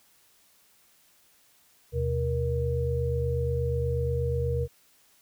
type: tone cluster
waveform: sine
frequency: 78.5 / 126.8 / 473.4 Hz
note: D#2 / B2 / A#4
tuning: +16 / +46 / +27 cents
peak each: -29 dBFS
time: 1.92-4.68 s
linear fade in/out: 50 ms
effects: white hiss -62 dBFS RMS until 5.21 s